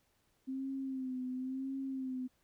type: tone with vibrato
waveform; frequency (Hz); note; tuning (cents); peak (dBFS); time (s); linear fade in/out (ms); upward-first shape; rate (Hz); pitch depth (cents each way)
sine; 261.6; C4; 0; -36; 0.47-2.28; 20; sine; 0.96; 52
effects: pink hiss -75 dBFS RMS until 2.43 s